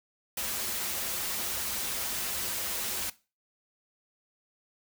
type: noise with comb filter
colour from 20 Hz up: white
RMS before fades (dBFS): -33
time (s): 0.37-3.1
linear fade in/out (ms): 5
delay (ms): 6.8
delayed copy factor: -0.55
effects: noise-tail reverb RT60 0.3 s tail -18 dB re dry